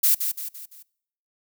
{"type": "noise with echo", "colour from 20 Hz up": "violet", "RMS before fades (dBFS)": -18, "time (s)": [0.03, 0.15], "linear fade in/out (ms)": 10, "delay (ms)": 170, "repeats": 4, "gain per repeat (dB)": -7, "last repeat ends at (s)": 0.83, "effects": ["noise-tail reverb RT60 0.7 s tail -24 dB re dry"]}